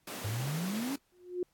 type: high-pass noise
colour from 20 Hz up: pink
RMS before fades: -42 dBFS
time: 0.07-0.96 s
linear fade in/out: 5 ms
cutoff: 160 Hz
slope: 24 dB/octave
type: exponential sweep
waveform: sine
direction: up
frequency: 98.1 to 290 Hz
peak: -32 dBFS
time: 0.24-0.96 s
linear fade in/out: 10 ms
type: tone with exponential growth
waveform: sine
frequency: 358.7 Hz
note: F4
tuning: 46 cents sharp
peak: -27 dBFS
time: 1.12-1.43 s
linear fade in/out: 2 ms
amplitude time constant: 67 ms
effects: pink hiss -73 dBFS RMS until 1.53 s + AAC 64 kbps